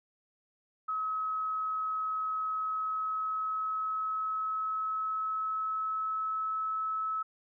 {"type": "tone with pitch glide", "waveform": "sine", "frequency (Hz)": [1281, 1298.1], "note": ["E6", "E6"], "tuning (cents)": [-50, -27], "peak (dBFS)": -30, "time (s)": [0.88, 7.23], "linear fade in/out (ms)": 10, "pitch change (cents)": 23, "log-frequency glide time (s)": [2.5, 6.64], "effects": []}